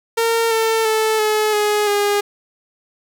sawtooth tone with pitch steps, 458.1 / 447.9 / 437.9 / 428.2 / 418.6 / 409.3 Hz, A#4 / A4 / A4 / A4 / G#4 / G#4, -30 / +31 / -8 / -47 / +14 / -25 cents, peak -11 dBFS, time 0.17-2.21 s, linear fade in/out 10 ms, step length 340 ms, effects none

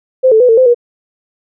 sine tone with pitch steps, 518 / 439.7 / 497.5 / 451.3 / 515 / 479.8 Hz, C5 / A4 / B4 / A4 / C5 / A#4, -17 / -1 / +13 / +44 / -28 / +50 cents, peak -4 dBFS, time 0.23-0.746 s, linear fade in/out 20 ms, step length 86 ms, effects none

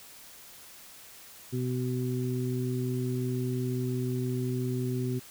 harmonic tone, 125.8 Hz, B2, 32 cents sharp, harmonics 1 / 2 / 3, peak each -30 / -33 / -35 dBFS, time 1.52-5.2 s, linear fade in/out 20 ms, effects white hiss -50 dBFS RMS until 5.3 s

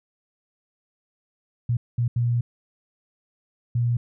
sine tone bursts at uneven times, 119.6 Hz, A#2, 45 cents sharp, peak -19 dBFS, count 4, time 1.69-1.77 / 1.98-2.08 / 2.16-2.41 / 3.75-3.97 s, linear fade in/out 5 ms, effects none

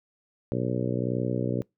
harmonic tone, 61.74 Hz, B1, in tune, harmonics 2 / 3 / 4 / 5 / 6 / 7 / 8 / 9, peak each -30 / -32 / -33 / -34 / -35 / -35 / -36 / -37 dBFS, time 0.52-1.62 s, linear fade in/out 0 ms, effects noise-tail reverb RT60 0.2 s tail -26 dB re dry

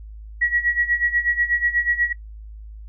sine tone with tremolo, 1920 Hz, B6, 49 cents flat, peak -15 dBFS, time 0.41-2.13 s, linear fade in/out 10 ms, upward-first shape sine, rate 8.2 Hz, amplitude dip 80%, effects noise-tail reverb RT60 0.1 s tail -20 dB re dry + added 53 Hz sine -35 dBFS peak until 2.88 s

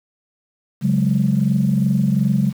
sine chord, C# suspended fourth, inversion none, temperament equal, 138.59 / 185 / 207.7 Hz, C#3 / F#3 / G#3, 0 / 0 / 0 cents, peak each -18 dBFS, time 0.81-2.53 s, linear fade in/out 50 ms, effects tanh soft clip ceiling -6 dBFS + 7-bit

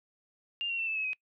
sine tone with pitch steps, 2800 / 2742 / 2686 / 2631 / 2577 / 2524 Hz, F7 / F7 / E7 / E7 / E7 / D#7, +4 / -32 / +32 / -4 / -40 / +24 cents, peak -30 dBFS, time 0.61-1.132 s, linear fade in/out 0 ms, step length 87 ms, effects noise-tail reverb RT60 0.1 s tail -24 dB re dry

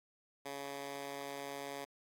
10% pulse tone with high-pass filter, 140.2 Hz, C#3, 20 cents sharp, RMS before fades -44 dBFS, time 0.45-1.85 s, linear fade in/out 10 ms, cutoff 350 Hz, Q 0.63, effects AAC 64 kbps

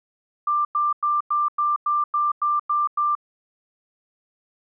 sine tone bursts, 1185 Hz, D6, 15 cents sharp, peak -18 dBFS, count 10, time 0.47-3.152 s, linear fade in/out 5 ms, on 180 ms, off 98 ms, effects none

